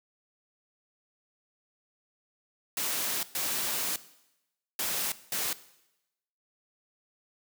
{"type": "noise bursts at uneven times", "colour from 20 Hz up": "white", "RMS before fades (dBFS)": -31, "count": 4, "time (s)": [[2.77, 3.23], [3.35, 3.96], [4.79, 5.12], [5.32, 5.53]], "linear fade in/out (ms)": 2, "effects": ["noise-tail reverb RT60 0.9 s tail -17 dB re dry", "high-pass 150 Hz 12 dB/octave"]}